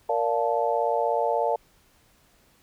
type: chord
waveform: sine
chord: Bb major seventh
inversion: none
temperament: just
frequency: 466.2 / 582.7 / 699.2 / 874.1 Hz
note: Bb4 / D5 / F5 / A5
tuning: 0 / -14 / +2 / -12 cents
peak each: -27 dBFS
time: 0.09-1.56 s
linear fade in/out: 5 ms
effects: pink hiss -61 dBFS RMS until 2.62 s